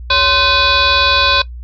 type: tone with frequency modulation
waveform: sine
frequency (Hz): 2489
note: D#7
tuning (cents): 0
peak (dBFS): -9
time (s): 0.1-1.42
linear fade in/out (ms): 5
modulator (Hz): 482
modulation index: 3.9
effects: noise-tail reverb RT60 0.1 s tail -18 dB re dry + added 60 Hz sine -26 dBFS peak until 1.63 s